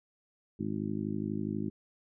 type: harmonic tone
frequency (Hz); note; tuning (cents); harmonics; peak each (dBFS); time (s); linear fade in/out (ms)
52.2; G#1; +10; 2 / 3 / 4 / 5 / 6 / 7; -41 / -40 / -35 / -40 / -38 / -42; 0.59-1.7; 10
effects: none